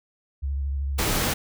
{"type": "tone with vibrato", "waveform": "sine", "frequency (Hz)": 69.3, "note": "C#2", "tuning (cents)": 0, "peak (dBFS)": -24, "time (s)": [0.42, 1.02], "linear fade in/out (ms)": 20, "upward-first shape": "sine", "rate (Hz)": 13, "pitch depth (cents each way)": 50}
{"type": "noise", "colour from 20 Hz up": "pink", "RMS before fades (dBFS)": -24, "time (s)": [0.98, 1.34], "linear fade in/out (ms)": 10}
{"effects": []}